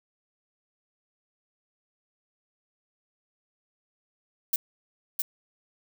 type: noise with echo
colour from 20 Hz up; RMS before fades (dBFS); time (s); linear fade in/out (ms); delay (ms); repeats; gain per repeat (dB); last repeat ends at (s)
violet; -25; 4.53-4.56; 2; 660; 1; -3; 5.22
effects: none

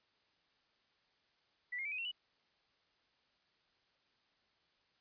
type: tone with pitch steps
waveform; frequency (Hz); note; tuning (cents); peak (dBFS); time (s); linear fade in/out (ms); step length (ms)
sine; 1969 / 2135 / 2315 / 2510 / 2721 / 2950; B6 / C7 / D7 / D#7 / F7 / F#7; -6 / +34 / -25 / +15 / -46 / -6; -38; 1.72-2.116; 10; 66
effects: white hiss -75 dBFS RMS until 5 s + resampled to 11025 Hz

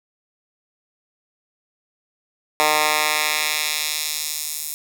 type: tone with high-pass filter sweep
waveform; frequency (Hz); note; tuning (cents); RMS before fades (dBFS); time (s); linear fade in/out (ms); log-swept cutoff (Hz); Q
10% pulse; 152.4; D#3; -36; -22; 2.6-4.74; 0; 840 to 8800; 0.82
effects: none

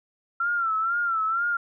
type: tone with vibrato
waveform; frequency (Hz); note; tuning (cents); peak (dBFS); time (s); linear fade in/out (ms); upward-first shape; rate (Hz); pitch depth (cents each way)
sine; 1357; E6; +50; -22; 0.4-1.57; 5; sine; 2.1; 82
effects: none

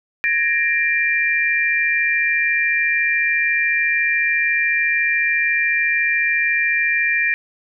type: tone cluster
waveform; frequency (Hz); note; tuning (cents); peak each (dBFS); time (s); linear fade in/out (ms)
sine; 1695 / 1849 / 2375; G#6 / A#6 / D7; +35 / -15 / +19; -25 / -19 / -18; 0.24-7.34; 0
effects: none

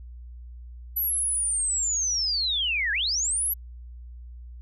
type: linear two-way sweep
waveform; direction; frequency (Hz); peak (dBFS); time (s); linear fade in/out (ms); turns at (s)
sine; down then up; 11980 to 1594 to 11980; -23; 0.96-3.54; 10; 2.92
effects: added 60 Hz sine -39 dBFS peak until 4.61 s

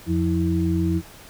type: tone cluster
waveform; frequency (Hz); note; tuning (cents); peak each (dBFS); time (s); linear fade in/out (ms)
sine; 87.2 / 174.5 / 325.5; F2 / F3 / E4; -2 / -1 / -22; -23; 0.06-1.02; 50
effects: pink hiss -45 dBFS RMS until 1.29 s

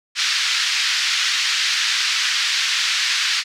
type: band-pass noise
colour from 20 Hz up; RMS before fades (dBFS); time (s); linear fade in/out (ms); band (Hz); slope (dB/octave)
white; -20; 0.15-3.44; 50; 1500 to 5200; 24
effects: none

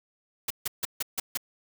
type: noise bursts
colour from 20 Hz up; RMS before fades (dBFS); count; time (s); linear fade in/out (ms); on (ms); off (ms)
white; -29; 6; 0.48-1.374; 5; 24; 150
effects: none

